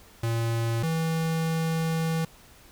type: tone pair in turn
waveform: square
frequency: 115.2 / 162.56 Hz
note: A#2 / E3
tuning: -20 / -24 cents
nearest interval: tritone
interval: 596 cents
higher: second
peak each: -25 dBFS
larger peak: neither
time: 0.23-0.83 / 0.83-2.25 s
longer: second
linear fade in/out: 5 ms
effects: pink hiss -53 dBFS RMS until 2.71 s